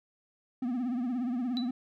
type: tone with vibrato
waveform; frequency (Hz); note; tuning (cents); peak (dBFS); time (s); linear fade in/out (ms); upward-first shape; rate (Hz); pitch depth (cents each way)
triangle; 246.9; B3; 0; -27; 0.62-1.71; 5; triangle; 17; 130
type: tone with exponential decay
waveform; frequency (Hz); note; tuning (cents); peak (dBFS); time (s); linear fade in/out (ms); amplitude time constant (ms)
sine; 3954; B7; +1; -31; 1.57-1.71; 0; 30
effects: none